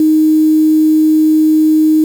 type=tone with quantisation; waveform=sine; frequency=311.2 Hz; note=D#4; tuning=in tune; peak=-6 dBFS; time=0-2.04 s; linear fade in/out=2 ms; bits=5; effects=none